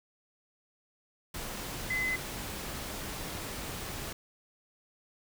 sine tone in noise, 2034 Hz, C7, 50 cents flat, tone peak -29 dBFS, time 1.9-2.16 s, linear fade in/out 5 ms, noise pink, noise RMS -39 dBFS, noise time 1.34-4.13 s, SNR +7 dB, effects none

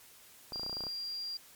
clicks, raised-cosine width 1 ms, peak -30 dBFS, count 11, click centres 0.522 / 0.559 / 0.596 / 0.633 / 0.664 / 0.696 / 0.729 / 0.769 / 0.807 / 0.838 / 0.868 s
sine tone, 4771 Hz, D8, 26 cents sharp, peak -36 dBFS, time 0.53-1.37 s, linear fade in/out 2 ms
effects white hiss -57 dBFS RMS until 1.55 s + MP3 96 kbps

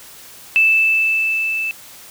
sine tone with level ramp, 2637 Hz, E7, in tune, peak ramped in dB -9 to -19 dBFS, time 0.56-1.71 s, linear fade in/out 0 ms, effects white hiss -40 dBFS RMS until 2.1 s

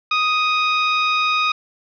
20% pulse tone, 1247 Hz, D#6, 3 cents sharp, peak -11 dBFS, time 0.11-1.52 s, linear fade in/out 5 ms, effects resampled to 11025 Hz + 7-bit

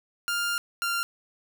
sawtooth tone pair in turn, 1400 / 1388.7 Hz, F6 / F6, +4 / -10 cents, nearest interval unison, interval 14 cents, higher first, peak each -22 dBFS, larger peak neither, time 0.28-0.58 / 0.82-1.03 s, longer first, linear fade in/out 0 ms, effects none

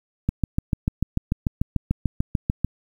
click train, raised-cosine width 5 ms, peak -8 dBFS, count 17, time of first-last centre 0.29-2.646 s, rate 6.79 Hz, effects 8-bit

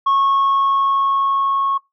sine tone with level ramp, 1097 Hz, C#6, 18 cents flat, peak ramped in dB -10 to -15 dBFS, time 0.06-1.78 s, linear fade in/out 10 ms, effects noise-tail reverb RT60 0.2 s tail -23 dB re dry + tanh soft clip ceiling -11 dBFS

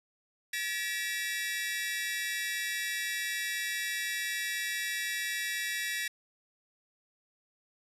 sawtooth tone cluster, 1716 / 1921 / 2318 / 2678 Hz, A6 / B6 / D7 / E7, -44 / -48 / -23 / +27 cents, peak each -34 / -31 / -37 / -39 dBFS, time 0.53-6.08 s, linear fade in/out 5 ms, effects resampled to 32000 Hz

